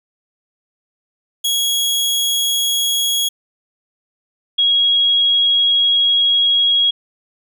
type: tone pair in turn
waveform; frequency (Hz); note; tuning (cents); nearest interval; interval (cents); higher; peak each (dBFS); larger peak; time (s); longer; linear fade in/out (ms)
sawtooth / sine; 3322 / 3304; G#7 / G#7; 0 / -10; unison; 10; first; -12 / -11; second; 1.44-3.29 / 4.58-6.91; second; 10
effects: none